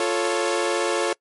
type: chord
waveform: sawtooth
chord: F augmented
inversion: none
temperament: equal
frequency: 349.2 / 440 / 554.4 Hz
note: F4 / A4 / C#5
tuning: 0 / 0 / 0 cents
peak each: -21 dBFS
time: 0-1.13 s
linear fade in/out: 2 ms
effects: noise-tail reverb RT60 0.1 s tail -24 dB re dry + MP3 48 kbps